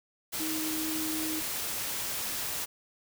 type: tone in noise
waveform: sine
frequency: 314.5 Hz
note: D#4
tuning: 19 cents sharp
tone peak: -33 dBFS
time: 0.39-1.41 s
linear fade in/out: 20 ms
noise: white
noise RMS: -34 dBFS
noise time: 0.32-2.66 s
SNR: -2 dB
effects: none